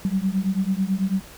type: beating tone pair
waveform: sine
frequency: 187.1 / 196.2 Hz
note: F#3 / G3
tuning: +20 / +2 cents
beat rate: 9.1 Hz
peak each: -23 dBFS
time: 0.05-1.21 s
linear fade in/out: 0 ms
effects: pink hiss -44 dBFS RMS until 1.37 s